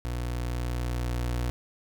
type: tone with level ramp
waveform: 30% pulse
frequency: 60.3 Hz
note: B1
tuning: 41 cents flat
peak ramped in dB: -27 to -24 dBFS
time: 0.05-1.5 s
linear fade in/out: 0 ms
effects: none